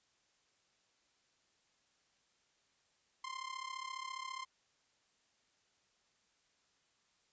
sawtooth tone with amplitude modulation, 1048 Hz, C6, 2 cents sharp, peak -35 dBFS, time 3.24-4.45 s, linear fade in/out 5 ms, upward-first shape sine, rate 34.7 Hz, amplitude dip 80%, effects white hiss -75 dBFS RMS until 7.32 s + resampled to 16000 Hz

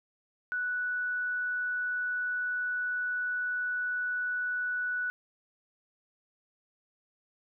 sine tone, 1479 Hz, F#6, 1 cent flat, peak -29 dBFS, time 0.52-5.1 s, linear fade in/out 0 ms, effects none

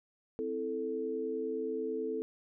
sine chord, A minor, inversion first, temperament equal with one note detuned, 260.1 / 329.6 / 440 Hz, C4 / E4 / A4, -10 / 0 / 0 cents, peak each -40 / -40 / -34 dBFS, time 0.39-2.22 s, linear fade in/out 0 ms, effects none

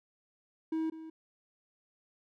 triangle tone with echo, 320.2 Hz, D#4, 50 cents sharp, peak -28 dBFS, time 0.72-0.9 s, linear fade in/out 5 ms, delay 200 ms, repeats 1, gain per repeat -13 dB, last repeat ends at 1.1 s, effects none

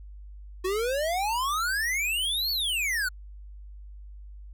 square exponential two-way sweep, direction up then down, 360.9 to 4513 to 1426 Hz, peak -26 dBFS, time 0.64-3.09 s, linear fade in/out 10 ms, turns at 2.51 s, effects added 50 Hz sine -41 dBFS peak until 4.53 s

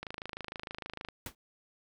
click train, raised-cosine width 0.3 ms, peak -23 dBFS, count 29, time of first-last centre 0.03-1.087 s, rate 26.5 Hz
pink noise with exponential decay, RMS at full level -36 dBFS, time 1.26-1.35 s, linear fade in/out 2 ms, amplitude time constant 19 ms
effects none

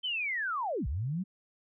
sine linear two-way sweep, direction down then up, 3136 to 55 to 197 Hz, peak -30 dBFS, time 0.03-1.24 s, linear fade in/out 20 ms, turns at 0.87 s, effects none

